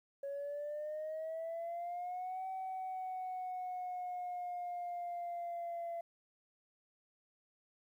sine exponential two-way sweep, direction up then down, 554.4 to 760 to 679 Hz, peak -37 dBFS, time 0.23-6.01 s, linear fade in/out 5 ms, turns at 2.48 s, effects tanh soft clip ceiling -36 dBFS + 12-bit

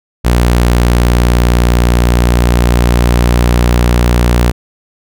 sawtooth tone, 59.8 Hz, A#1, 45 cents sharp, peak -3 dBFS, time 0.24-4.52 s, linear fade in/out 20 ms, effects none

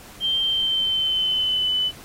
sine tone with pitch glide, 3147 to 3000 Hz, G7 to F#7, +6 to +23 cents, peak -19 dBFS, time 0.2-1.92 s, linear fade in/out 50 ms, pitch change -83 cents, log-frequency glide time 0.4-1.73 s, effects pink hiss -44 dBFS RMS until 2.04 s + AAC 48 kbps

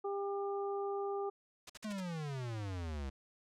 harmonic tone, 399.2 Hz, G4, 32 cents sharp, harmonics 1 / 2 / 3, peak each -36 / -42 / -46 dBFS, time 0.04-1.3 s, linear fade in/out 10 ms
white noise bursts, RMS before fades -46 dBFS, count 5, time 1.67-2.005 s, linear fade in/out 5 ms, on 27 ms, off 50 ms
square exponential sweep, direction down, 220 to 65.41 Hz, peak -39 dBFS, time 1.84-3.1 s, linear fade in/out 10 ms
effects low-pass 7000 Hz 12 dB/octave

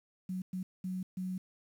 sine tone bursts at uneven times, 185 Hz, F#3, in tune, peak -34 dBFS, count 4, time 0.29-0.42 / 0.53-0.63 / 0.84-1.03 / 1.17-1.38 s, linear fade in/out 5 ms, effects 10-bit

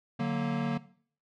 square chord, D augmented, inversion none, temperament equal, 146.83 / 185 / 233.1 Hz, D3 / F#3 / A#3, 0 / 0 / 0 cents, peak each -34 / -35 / -32 dBFS, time 0.19-0.78 s, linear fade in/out 10 ms, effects noise-tail reverb RT60 0.5 s tail -17 dB re dry + low-pass 3000 Hz 12 dB/octave

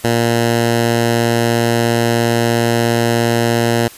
10% pulse tone, 117 Hz, A#2, 7 cents sharp, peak -4 dBFS, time 0.04-3.88 s, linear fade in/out 5 ms, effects white hiss -38 dBFS RMS until 3.97 s + resampled to 32000 Hz

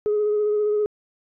sine tone with vibrato, 420 Hz, G#4, 19 cents sharp, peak -17 dBFS, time 0.06-0.86 s, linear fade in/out 0 ms, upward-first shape sine, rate 15 Hz, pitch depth 19 cents each way, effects tanh soft clip ceiling -15 dBFS

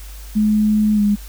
sine tone with pitch glide, 212.7 to 205.7 Hz, G#3 to G#3, +42 to -16 cents, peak -12 dBFS, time 0.35-1.16 s, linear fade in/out 20 ms, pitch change -58 cents, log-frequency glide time 0.94-1.02 s, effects added 50 Hz sine -32 dBFS peak until 1.28 s + white hiss -42 dBFS RMS until 1.28 s

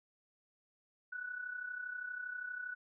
sine tone with amplitude modulation, 1480 Hz, F#6, in tune, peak -37 dBFS, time 1.12-2.75 s, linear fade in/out 10 ms, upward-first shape sine, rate 32.5 Hz, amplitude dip 65%, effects none

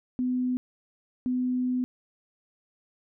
sine tone pair in turn, 251.6 / 251.6 Hz, B3 / B3, +32 / +32 cents, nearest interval unison, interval 0 cents, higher neither, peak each -24 dBFS, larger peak neither, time 0.19-0.57 / 1.26-1.84 s, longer second, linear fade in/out 0 ms, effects none

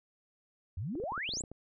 sine exponential sweep, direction up, 77.9 to 8190 Hz, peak -34 dBFS, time 0.77-1.42 s, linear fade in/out 5 ms
clicks, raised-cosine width 2 ms, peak -32 dBFS, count 11, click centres 0.954 / 1 / 1.038 / 1.121 / 1.178 / 1.291 / 1.337 / 1.371 / 1.408 / 1.438 / 1.516 s
effects none

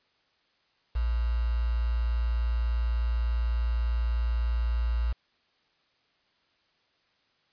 sine tone with quantisation, 58.27 Hz, A#1, in tune, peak -24 dBFS, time 0.95-5.13 s, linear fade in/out 10 ms, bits 7, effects white hiss -69 dBFS RMS until 7.52 s + resampled to 11025 Hz

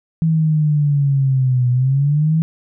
sine linear two-way sweep, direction down then up, 163.3 to 122.8 to 163.3 Hz, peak -12 dBFS, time 0.22-2.42 s, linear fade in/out 0 ms, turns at 1.7 s, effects none

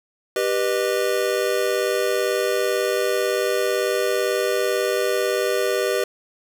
square chord, G augmented, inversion none, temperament just, 392 / 490 / 612.5 Hz, G4 / B4 / D#5, 0 / -14 / -27 cents, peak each -24 / -24 / -26 dBFS, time 0.36-6.04 s, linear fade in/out 2 ms, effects none

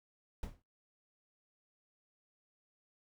brown noise with exponential decay, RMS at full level -37 dBFS, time 0.43-0.62 s, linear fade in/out 1 ms, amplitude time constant 40 ms, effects noise-tail reverb RT60 0.2 s tail -20 dB re dry

